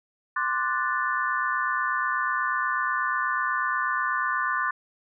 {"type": "chord", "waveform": "sine", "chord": "D dominant seventh", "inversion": "third", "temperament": "equal", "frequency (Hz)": [1046.5, 1174.7, 1480, 1760], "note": ["C6", "D6", "F#6", "A6"], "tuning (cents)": [0, 0, 0, 0], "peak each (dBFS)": -29, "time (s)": [0.36, 4.71], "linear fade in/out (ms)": 5, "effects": []}